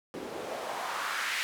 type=noise with band-pass filter sweep; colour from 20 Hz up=white; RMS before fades=-35 dBFS; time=0.14-1.43 s; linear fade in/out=0 ms; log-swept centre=300 to 2200 Hz; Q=1.9; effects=none